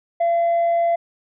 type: tone with tanh clipping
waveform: sine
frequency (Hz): 681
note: F5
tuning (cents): -44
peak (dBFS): -16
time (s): 0.2-0.96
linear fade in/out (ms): 10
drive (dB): 1
effects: none